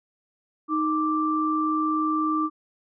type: tone pair together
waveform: sine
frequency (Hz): 311.1 / 1174.6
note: D#4 / D6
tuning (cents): 0 / 0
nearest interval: octave + major seventh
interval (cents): 2300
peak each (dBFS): -24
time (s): 0.68-2.5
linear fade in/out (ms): 50
effects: none